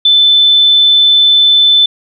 sine tone, 3520 Hz, A7, in tune, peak -4 dBFS, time 0.05-1.86 s, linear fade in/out 5 ms, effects none

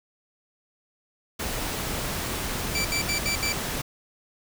pink noise, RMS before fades -30 dBFS, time 1.39-3.82 s, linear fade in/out 10 ms
20% pulse tone bursts, 2330 Hz, D7, 14 cents flat, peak -20 dBFS, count 5, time 2.75-3.523 s, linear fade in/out 2 ms, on 97 ms, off 72 ms
effects none

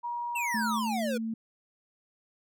sine tone, 954 Hz, A#5, 40 cents sharp, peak -31 dBFS, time 0.03-0.8 s, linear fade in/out 20 ms
square exponential sweep, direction down, 2790 to 466.2 Hz, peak -31 dBFS, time 0.35-1.18 s, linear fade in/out 10 ms
sine tone with pitch glide, 220 to 224.5 Hz, A3 to A3, 0 to +35 cents, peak -30 dBFS, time 0.54-1.34 s, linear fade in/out 5 ms, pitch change +35 cents, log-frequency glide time 0.81-1.05 s
effects none

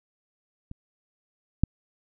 clicks, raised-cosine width 5 ms, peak -26 / -7 dBFS, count 2, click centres 0.714 / 1.636 s, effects none

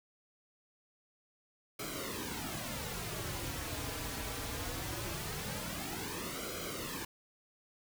pink noise with flanger, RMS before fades -40 dBFS, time 1.79-7.05 s, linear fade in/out 5 ms, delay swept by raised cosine 1.1 to 5.6 ms, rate 0.21 Hz, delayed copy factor -0.75, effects none

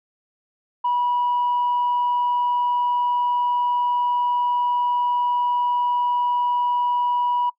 sine tone, 975 Hz, B5, 23 cents flat, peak -17 dBFS, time 0.84-7.5 s, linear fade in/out 10 ms, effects noise-tail reverb RT60 0.1 s tail -23 dB re dry + tanh soft clip ceiling -15 dBFS

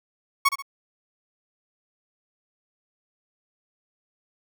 30% pulse tone with echo, 1108.7 Hz, C#6, in tune, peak -13 dBFS, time 0.45-0.49 s, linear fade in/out 10 ms, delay 67 ms, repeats 2, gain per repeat -9 dB, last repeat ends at 0.624 s, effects none

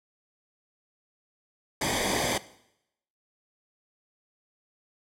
pink noise with comb filter, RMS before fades -27 dBFS, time 1.81-2.38 s, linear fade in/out 5 ms, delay 0.73 ms, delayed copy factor -0.8, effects noise-tail reverb RT60 0.8 s tail -18 dB re dry + low-pass 10000 Hz 12 dB/octave

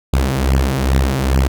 sawtooth beating tone pair, 65.41 / 67.81 Hz, C2 / C#2, 0 / -38 cents, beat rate 2.4 Hz, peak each -12 dBFS, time 0.13-1.48 s, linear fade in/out 5 ms, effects none

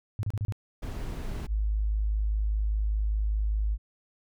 sine tone bursts, 103.83 Hz, G#2, in tune, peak -26 dBFS, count 5, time 0.19-0.523 s, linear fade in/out 0 ms, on 41 ms, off 32 ms
brown noise, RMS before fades -34 dBFS, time 0.82-1.47 s, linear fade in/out 10 ms
sine tone, 52.5 Hz, G#1, 19 cents sharp, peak -24 dBFS, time 1.47-3.78 s, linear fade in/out 50 ms
effects none

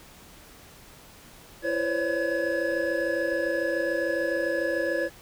triangle tone cluster, 335.7 / 508 / 541 / 568 / 1695 Hz, E4 / B4 / C#5 / C#5 / G#6, +32 / +49 / -42 / +42 / +35 cents, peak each -29 dBFS, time 1.62-5.1 s, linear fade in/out 50 ms, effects pink hiss -50 dBFS RMS until 5.21 s

